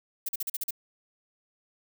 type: noise bursts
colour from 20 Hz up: violet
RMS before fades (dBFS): -31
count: 7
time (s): 0.26-0.708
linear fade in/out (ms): 5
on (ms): 28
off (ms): 42
effects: none